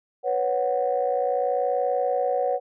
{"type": "chord", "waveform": "sine", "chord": "B suspended second", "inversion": "none", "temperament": "equal", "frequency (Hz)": [493.9, 554.4, 740], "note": ["B4", "C#5", "F#5"], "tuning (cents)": [0, 0, 0], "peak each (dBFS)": -25, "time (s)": [0.23, 2.6], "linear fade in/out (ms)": 50, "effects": ["tanh soft clip ceiling -12 dBFS"]}